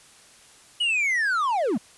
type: linear sweep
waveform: triangle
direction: down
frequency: 2967 to 175.2 Hz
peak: -19 dBFS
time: 0.8-1.78 s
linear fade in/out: 10 ms
effects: white hiss -52 dBFS RMS until 1.97 s + resampled to 24000 Hz